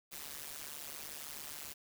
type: noise with amplitude modulation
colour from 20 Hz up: white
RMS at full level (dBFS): -42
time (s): 0.11-1.74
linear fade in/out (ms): 20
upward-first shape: sine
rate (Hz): 147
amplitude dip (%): 100
effects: none